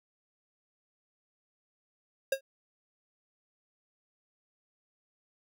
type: tone with exponential decay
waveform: square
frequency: 540 Hz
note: C#5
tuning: 45 cents flat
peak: -23 dBFS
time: 2.32-2.41 s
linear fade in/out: 5 ms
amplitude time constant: 18 ms
effects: none